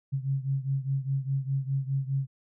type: beating tone pair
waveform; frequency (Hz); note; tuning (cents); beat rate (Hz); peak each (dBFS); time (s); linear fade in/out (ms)
sine; 134.5 / 139.4; C3 / C#3; +48 / +10; 4.9; -28 / -31; 0.12-2.27; 20
effects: none